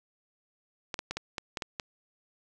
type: clicks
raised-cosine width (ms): 0.2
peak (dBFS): -16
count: 8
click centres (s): 0.942 / 0.991 / 1.11 / 1.17 / 1.382 / 1.572 / 1.622 / 1.798
effects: none